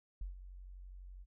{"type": "tone with ADSR envelope", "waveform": "sine", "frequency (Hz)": 46, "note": "F#1", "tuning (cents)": -9, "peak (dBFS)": -37, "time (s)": [0.21, 1.26], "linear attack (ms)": 4, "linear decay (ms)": 130, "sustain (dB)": -11, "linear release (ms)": 43, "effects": []}